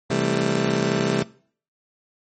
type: chord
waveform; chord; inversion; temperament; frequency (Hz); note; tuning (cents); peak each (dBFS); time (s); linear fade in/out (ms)
20% pulse; A minor seventh; first; just; 132 / 165 / 198 / 220; C3 / E3 / G3 / A3; +16 / +2 / +18 / 0; -21; 0.1-1.23; 5
effects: noise-tail reverb RT60 0.5 s tail -21 dB re dry + MP3 32 kbps